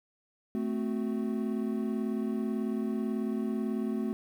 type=chord; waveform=triangle; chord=F# diminished; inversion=first; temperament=equal with one note detuned; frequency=220 / 258.2 / 370 Hz; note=A3 / C4 / F#4; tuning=0 / -23 / 0 cents; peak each=-29 / -33 / -35 dBFS; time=0.55-4.13 s; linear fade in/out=0 ms; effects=10-bit